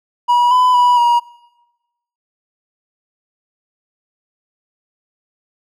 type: tone with pitch steps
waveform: triangle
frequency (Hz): 968 / 1003 / 979 / 954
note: B5 / B5 / B5 / A#5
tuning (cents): -35 / +26 / -15 / +40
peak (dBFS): -7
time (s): 0.28-1.2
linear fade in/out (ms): 20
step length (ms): 230
effects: noise-tail reverb RT60 1.0 s tail -22 dB re dry